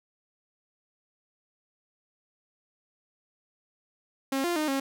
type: tone with pitch steps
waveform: sawtooth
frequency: 270.3 / 347.6 / 306.8 / 271.8 Hz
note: C#4 / F4 / D#4 / C#4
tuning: -44 / -8 / -24 / -34 cents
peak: -22 dBFS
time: 4.32-4.8 s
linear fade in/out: 5 ms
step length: 120 ms
effects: none